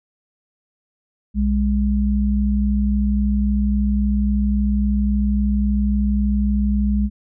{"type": "tone pair together", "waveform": "sine", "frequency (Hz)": [61.86, 205.5], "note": ["B1", "G#3"], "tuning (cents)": [3, -18], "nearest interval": "octave + major sixth", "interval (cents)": 2079, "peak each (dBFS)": -18, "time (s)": [1.34, 7.1], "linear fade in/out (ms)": 50, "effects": []}